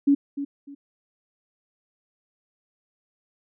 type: tone with echo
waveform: sine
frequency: 281.8 Hz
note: C#4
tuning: 29 cents sharp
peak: -14 dBFS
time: 0.07-0.15 s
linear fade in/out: 10 ms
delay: 300 ms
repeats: 2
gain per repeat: -12 dB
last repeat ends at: 0.75 s
effects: none